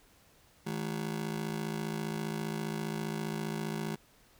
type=ring-modulated tone; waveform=30% pulse; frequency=184.8 Hz; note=F#3; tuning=2 cents flat; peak=-28 dBFS; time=0.66-3.96 s; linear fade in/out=10 ms; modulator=27.5 Hz; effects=pink hiss -63 dBFS RMS until 4.39 s